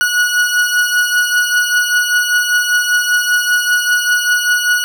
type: beating tone pair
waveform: 40% pulse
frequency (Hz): 1460 / 1465.1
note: F#6 / F#6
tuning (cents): -24 / -17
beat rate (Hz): 5.1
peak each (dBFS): -12 / -17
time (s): 0.01-4.84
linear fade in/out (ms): 0
effects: none